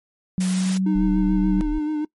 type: tone with pitch glide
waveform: sine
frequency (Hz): 185 to 190.86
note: F#3 to G3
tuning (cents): 0 to -46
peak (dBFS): -18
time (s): 0.38-1.61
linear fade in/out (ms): 0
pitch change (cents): +54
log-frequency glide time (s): 0.5-0.95
type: high-pass noise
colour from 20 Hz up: white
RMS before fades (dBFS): -31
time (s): 0.4-0.78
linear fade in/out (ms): 10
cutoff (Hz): 190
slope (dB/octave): 24
type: tone with vibrato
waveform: triangle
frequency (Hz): 304.3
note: D#4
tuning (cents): -38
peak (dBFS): -19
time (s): 0.86-2.05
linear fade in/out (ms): 5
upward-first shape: sine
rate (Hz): 6.9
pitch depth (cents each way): 31
type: tone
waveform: sine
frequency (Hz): 36.97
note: D1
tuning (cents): +12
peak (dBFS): -24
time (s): 0.95-1.79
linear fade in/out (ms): 10
effects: noise-tail reverb RT60 0.1 s tail -23 dB re dry + MP3 48 kbps

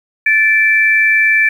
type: tone pair together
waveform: sine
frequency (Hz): 1750 / 2336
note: A6 / D7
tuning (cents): -10 / -10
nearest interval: perfect fourth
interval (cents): 500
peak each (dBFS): -11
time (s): 0.26-1.49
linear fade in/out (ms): 5
effects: 7-bit

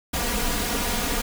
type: noise with comb filter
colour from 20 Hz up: pink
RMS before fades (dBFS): -25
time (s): 0.13-1.22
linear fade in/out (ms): 10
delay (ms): 4.2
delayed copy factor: +0.85
effects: none

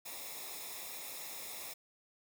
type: noise with comb filter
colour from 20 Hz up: white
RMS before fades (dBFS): -45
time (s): 0.05-1.74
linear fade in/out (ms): 10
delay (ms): 0.66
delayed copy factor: -0.7
effects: none

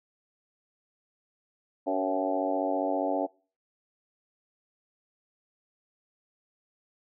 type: harmonic tone with a mistuned harmonic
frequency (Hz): 94.9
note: F#2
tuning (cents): +44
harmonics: 3 / 4 / 5 / 6 / 7 / 8 / 9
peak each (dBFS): -31 / -37 / -37 / -32 / -31 / -34 / -37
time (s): 1.86-3.27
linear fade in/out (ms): 20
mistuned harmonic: 6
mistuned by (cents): -32
effects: noise-tail reverb RT60 0.4 s tail -25 dB re dry

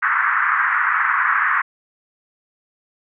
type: band-pass noise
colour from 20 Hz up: pink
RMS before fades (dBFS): -18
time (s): 0.02-1.62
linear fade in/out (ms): 10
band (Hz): 1100 to 1900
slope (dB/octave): 48
effects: none

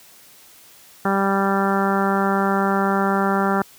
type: harmonic tone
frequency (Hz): 196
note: G3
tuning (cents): 0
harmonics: 1 / 2 / 3 / 4 / 5 / 6 / 7 / 8 / 9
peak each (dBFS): -21 / -24 / -28 / -24 / -28 / -28 / -25 / -32 / -33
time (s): 1.05-3.62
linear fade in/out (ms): 2
effects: white hiss -48 dBFS RMS until 3.78 s + high-pass 60 Hz 12 dB/octave

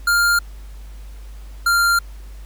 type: tone pair in turn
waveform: square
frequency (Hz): 1402 / 1390.7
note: F6 / F6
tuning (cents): +6 / -8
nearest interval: unison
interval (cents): 14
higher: first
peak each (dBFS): -14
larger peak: neither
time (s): 0.07-0.39 / 1.66-1.99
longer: second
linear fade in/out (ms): 5
effects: added 50 Hz sine -33 dBFS peak until 2.45 s + pink hiss -50 dBFS RMS until 2.45 s

